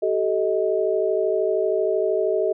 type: tone cluster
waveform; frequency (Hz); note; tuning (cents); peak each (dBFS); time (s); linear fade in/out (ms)
sine; 381.7 / 434.6 / 631; G4 / A4 / D#5; -46 / -21 / +24; -23; 0.02-2.53; 10
effects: none